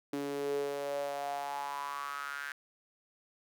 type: tone with high-pass filter sweep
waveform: sawtooth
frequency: 141.8 Hz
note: C#3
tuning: 40 cents sharp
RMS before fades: -37 dBFS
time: 0.13-2.52 s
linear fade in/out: 2 ms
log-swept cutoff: 320 to 1600 Hz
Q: 7
effects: none